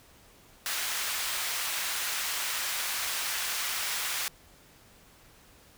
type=high-pass noise; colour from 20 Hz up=pink; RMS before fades=-32 dBFS; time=0.66-4.28 s; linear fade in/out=0 ms; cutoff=1400 Hz; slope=12 dB/octave; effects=pink hiss -57 dBFS RMS until 5.77 s